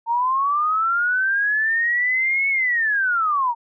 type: linear two-way sweep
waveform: sine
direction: up then down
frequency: 910 to 2217 to 910 Hz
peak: -17 dBFS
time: 0.06-3.55 s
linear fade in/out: 50 ms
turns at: 2.49 s
effects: none